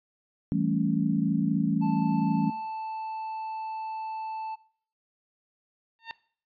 sine chord, A dominant seventh, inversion second, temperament equal, 164.81 / 196 / 220 / 277.2 Hz, E3 / G3 / A3 / C#4, 0 / 0 / 0 / 0 cents, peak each -29 dBFS, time 0.52-2.5 s, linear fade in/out 0 ms
triangle tone, 880 Hz, A5, in tune, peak -30 dBFS, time 1.81-4.56 s, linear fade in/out 20 ms
15% pulse tone with exponential growth, 910 Hz, A#5, 42 cents flat, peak -25 dBFS, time 5.99-6.11 s, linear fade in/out 0 ms, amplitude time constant 26 ms
effects noise-tail reverb RT60 0.5 s tail -20 dB re dry + resampled to 11025 Hz

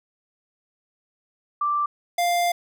sine / square tone pair in turn, 1174.7 / 698.5 Hz, D6 / F5, 0 / 0 cents, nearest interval major sixth, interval 900 cents, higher first, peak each -20 dBFS, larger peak neither, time 1.61-1.86 / 2.18-2.52 s, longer second, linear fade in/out 5 ms, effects none

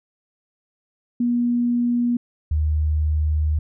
sine tone pair in turn, 240.5 / 76.59 Hz, B3 / D#2, -46 / -27 cents, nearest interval octave + minor sixth, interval 1981 cents, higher first, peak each -17 dBFS, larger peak neither, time 1.2-2.17 / 2.51-3.59 s, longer second, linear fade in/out 5 ms, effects none

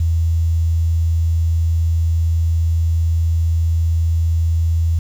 sine tone with quantisation, 82.41 Hz, E2, in tune, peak -13 dBFS, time 0-4.99 s, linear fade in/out 5 ms, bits 7, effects none

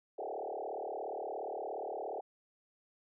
sine tone with frequency modulation, 597 Hz, D5, 28 cents sharp, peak -37 dBFS, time 0.18-2.21 s, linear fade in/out 10 ms, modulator 37.1 Hz, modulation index 5.7, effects none

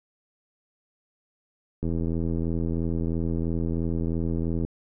click train, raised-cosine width 3 ms, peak -16 dBFS, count 235, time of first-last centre 1.83-4.649 s, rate 83 Hz, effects none

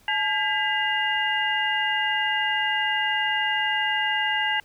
sine tone cluster, 859 / 1616 / 1997 / 2820 Hz, A5 / G#6 / B6 / F7, -42 / -48 / +19 / +16 cents, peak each -27 dBFS, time 0.08-4.6 s, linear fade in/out 2 ms, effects pink hiss -57 dBFS RMS until 4.64 s

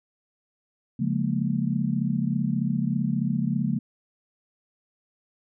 sine chord, Bb minor seventh, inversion first, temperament just, 139.85 / 174.81 / 209.8 / 233.1 Hz, Db3 / F3 / Ab3 / Bb3, +16 / +2 / +18 / 0 cents, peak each -28 dBFS, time 0.99-3.79 s, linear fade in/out 10 ms, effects none

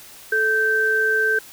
sine tone pair together, 436.3 / 1556.2 Hz, A4 / G6, -15 / -13 cents, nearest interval octave + minor seventh, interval 2202 cents, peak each -23 / -17 dBFS, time 0.32-1.39 s, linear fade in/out 5 ms, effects white hiss -43 dBFS RMS until 1.52 s

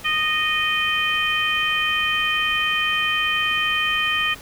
harmonic tone, 619 Hz, D#5, 9 cents flat, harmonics 2 / 3 / 4 / 5, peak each -26 / -24 / -23 / -24 dBFS, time 0.04-4.35 s, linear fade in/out 20 ms, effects pink hiss -41 dBFS RMS until 4.41 s

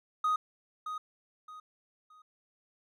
triangle tone with echo, 1248 Hz, D#6, 5 cents sharp, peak -23 dBFS, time 0.24-0.36 s, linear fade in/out 5 ms, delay 620 ms, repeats 3, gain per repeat -10 dB, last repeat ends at 2.22 s, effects tanh soft clip ceiling -20 dBFS

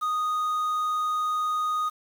triangle tone with quantisation, 1241 Hz, D#6, 5 cents flat, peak -22 dBFS, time 0.01-1.9 s, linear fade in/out 20 ms, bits 8, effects none

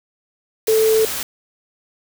sine tone in noise, 440.3 Hz, A4, 1 cent sharp, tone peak -12 dBFS, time 0.68-1.05 s, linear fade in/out 2 ms, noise white, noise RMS -25 dBFS, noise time 0.67-1.23 s, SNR +10 dB, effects none

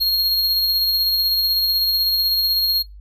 square tone with tremolo, 4262 Hz, C8, 31 cents sharp, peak -15 dBFS, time 0-2.83 s, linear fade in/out 20 ms, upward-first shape sine, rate 16 Hz, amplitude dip 25%, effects noise-tail reverb RT60 0.2 s tail -26 dB re dry + added 50 Hz sine -37 dBFS peak until 3 s

